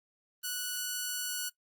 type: tone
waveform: 5% pulse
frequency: 1475 Hz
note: F#6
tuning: 6 cents flat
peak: -22 dBFS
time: 0.43-1.5 s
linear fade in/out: 20 ms
effects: noise-tail reverb RT60 0.1 s tail -18 dB re dry + Opus 32 kbps